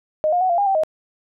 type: tone with pitch steps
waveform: sine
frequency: 618 / 711 / 745 / 690 / 808 / 776 / 627 Hz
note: D#5 / F5 / F#5 / F5 / G#5 / G5 / D#5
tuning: -12 / +31 / +12 / -21 / -48 / -18 / +13 cents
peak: -15 dBFS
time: 0.24-0.835 s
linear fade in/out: 0 ms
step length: 85 ms
effects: none